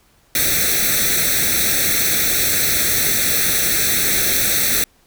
white noise with comb filter, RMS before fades -17 dBFS, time 0.35-4.84 s, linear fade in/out 2 ms, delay 0.5 ms, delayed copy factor +1, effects pink hiss -56 dBFS RMS until 5.06 s

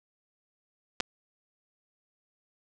clicks, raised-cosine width 0.2 ms, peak -11 dBFS, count 2, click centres 1.002 / 1.006 s, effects none

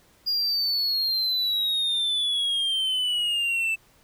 triangle exponential sweep, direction down, 4856 to 2637 Hz, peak -21 dBFS, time 0.26-3.76 s, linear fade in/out 20 ms, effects pink hiss -59 dBFS RMS until 4.03 s

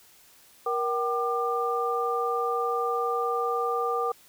sine tone cluster, 472.9 / 766 / 1196 Hz, A#4 / G5 / D6, +25 / -40 / +31 cents, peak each -28 / -31 / -28 dBFS, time 0.66-4.12 s, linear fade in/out 5 ms, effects white hiss -56 dBFS RMS until 4.28 s

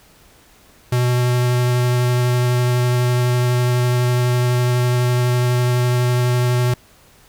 square tone with vibrato, 123.47 Hz, B2, in tune, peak -15 dBFS, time 0.92-6.74 s, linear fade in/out 5 ms, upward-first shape sine, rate 12 Hz, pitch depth 9 cents each way, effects pink hiss -50 dBFS RMS until 7.28 s

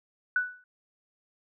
sine tone with exponential decay, 1484 Hz, F#6, 5 cents sharp, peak -20 dBFS, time 0.36-0.64 s, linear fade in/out 2 ms, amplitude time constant 59 ms, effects none

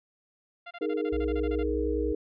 15% pulse tone bursts, 694 Hz, F5, 11 cents flat, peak -33 dBFS, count 13, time 0.66-1.634 s, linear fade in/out 10 ms, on 50 ms, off 27 ms
sine chord, D# suspended fourth, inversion none, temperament equal, 311.1 / 415.3 / 466.2 Hz, D#4 / G#4 / A#4, 0 / 0 / 0 cents, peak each -31 dBFS, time 0.81-2.15 s, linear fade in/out 5 ms
sine tone with vibrato, 61.74 Hz, B1, in tune, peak -31 dBFS, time 1.12-2.13 s, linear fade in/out 10 ms, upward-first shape square, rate 9.6 Hz, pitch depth 31 cents each way
effects resampled to 11025 Hz

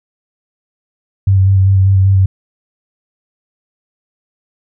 sine tone with vibrato, 96.3 Hz, G2, 30 cents flat, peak -6 dBFS, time 1.27-2.26 s, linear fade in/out 5 ms, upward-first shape square, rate 5.1 Hz, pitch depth 19 cents each way, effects none

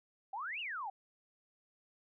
sine exponential two-way sweep, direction up then down, 740 to 2953 to 740 Hz, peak -38 dBFS, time 0.33-0.9 s, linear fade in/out 5 ms, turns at 0.6 s, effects none

